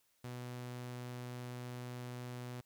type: tone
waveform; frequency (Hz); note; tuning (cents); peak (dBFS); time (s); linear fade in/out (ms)
sawtooth; 123.47; B2; 0; -39; 0.24-2.61; 5
effects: white hiss -75 dBFS RMS until 2.65 s